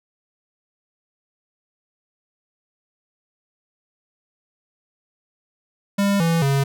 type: tone with pitch steps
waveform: square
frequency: 200 / 166.25 / 138.19 Hz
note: G3 / E3 / C#3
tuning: +35 / +15 / -5 cents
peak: -17 dBFS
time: 5.98-6.64 s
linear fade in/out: 10 ms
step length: 220 ms
effects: none